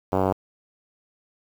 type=tone with low-pass filter; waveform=5% pulse; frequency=94.8 Hz; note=F#2; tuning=43 cents sharp; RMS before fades=-22 dBFS; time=0.12-0.33 s; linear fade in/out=10 ms; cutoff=800 Hz; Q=1.1; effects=7-bit